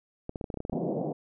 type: clicks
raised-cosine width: 2 ms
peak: -21 dBFS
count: 11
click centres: 0.294 / 0.358 / 0.412 / 0.442 / 0.502 / 0.542 / 0.573 / 0.604 / 0.651 / 0.697 / 0.732 s
type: band-pass noise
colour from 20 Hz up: pink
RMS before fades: -31 dBFS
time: 0.72-1.13 s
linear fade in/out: 10 ms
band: 150 to 740 Hz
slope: 48 dB/octave
effects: none